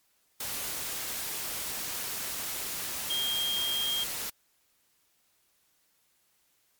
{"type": "tone in noise", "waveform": "sine", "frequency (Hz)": 3221, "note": "G7", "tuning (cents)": 46, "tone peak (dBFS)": -28, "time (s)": [3.1, 4.04], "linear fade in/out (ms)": 5, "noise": "white", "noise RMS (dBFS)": -35, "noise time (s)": [0.4, 4.3], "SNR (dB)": 4, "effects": ["white hiss -70 dBFS RMS until 6.79 s", "MP3 96 kbps"]}